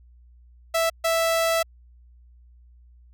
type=tone bursts at uneven times; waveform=sawtooth; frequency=659.3 Hz; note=E5; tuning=in tune; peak=-16 dBFS; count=2; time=0.74-0.9 / 1.04-1.63 s; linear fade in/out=10 ms; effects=added 60 Hz sine -49 dBFS peak until 3.13 s